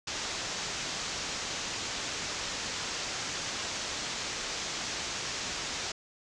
white low-pass noise, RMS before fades -36 dBFS, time 0.07-5.92 s, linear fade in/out 5 ms, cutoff 7000 Hz, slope 48 dB/octave, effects none

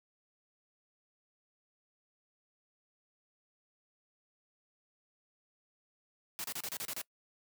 white noise bursts, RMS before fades -39 dBFS, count 8, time 6.39-7.015 s, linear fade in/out 0 ms, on 51 ms, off 31 ms, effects noise-tail reverb RT60 0.1 s tail -23 dB re dry + high-pass 100 Hz 12 dB/octave

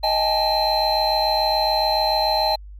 triangle tone cluster, 627 / 801 / 868 / 4105 Hz, D#5 / G5 / A5 / C8, +13 / +37 / -24 / -34 cents, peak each -21 dBFS, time 0.03-2.56 s, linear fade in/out 10 ms, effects tanh soft clip ceiling -5 dBFS + added 50 Hz sine -36 dBFS peak until 2.79 s

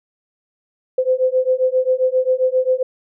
sine beating tone pair, 510 / 517.5 Hz, C5 / C5, -44 / -19 cents, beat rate 7.5 Hz, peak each -17 / -17 dBFS, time 0.98-2.83 s, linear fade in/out 5 ms, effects none

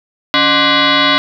sine tone with frequency modulation, 1169 Hz, D6, 8 cents flat, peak -8 dBFS, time 0.34-1.18 s, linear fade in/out 0 ms, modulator 444 Hz, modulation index 6.6, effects none

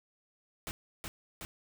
pink noise with echo, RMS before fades -39 dBFS, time 0.67-0.71 s, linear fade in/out 0 ms, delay 370 ms, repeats 2, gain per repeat -2 dB, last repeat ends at 1.45 s, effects none

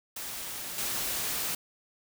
white noise with level steps, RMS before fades -38 / -32 dBFS, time 0.16-1.55 s, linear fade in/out 5 ms, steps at 0.78 s, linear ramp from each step 2 ms, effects none

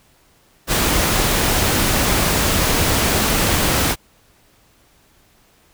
pink noise, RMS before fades -17 dBFS, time 0.67-3.96 s, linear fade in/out 50 ms, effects pink hiss -55 dBFS RMS until 5.73 s

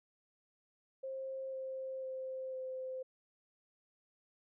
sine tone with pitch steps, 531 / 526.7 / 522.5 / 518.3 Hz, C5 / C5 / C5 / C5, +25 / +11 / -2 / -16 cents, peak -39 dBFS, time 1.03-3.03 s, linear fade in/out 10 ms, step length 500 ms, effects none

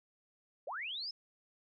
sine linear sweep, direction up, 466.2 to 5274 Hz, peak -38 dBFS, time 0.67-1.11 s, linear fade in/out 5 ms, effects none

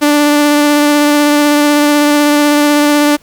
sawtooth tone with vibrato, 293.7 Hz, D4, in tune, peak -3 dBFS, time 0.01-3.17 s, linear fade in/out 20 ms, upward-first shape sine, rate 16 Hz, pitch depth 12 cents each way, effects pink hiss -47 dBFS RMS until 3.22 s

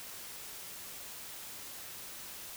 silence, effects white hiss -46 dBFS RMS until 2.56 s

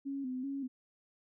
sine tone with vibrato, 265.5 Hz, C4, 25 cents sharp, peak -35 dBFS, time 0.05-0.68 s, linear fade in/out 20 ms, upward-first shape square, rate 2.6 Hz, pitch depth 68 cents each way, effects none

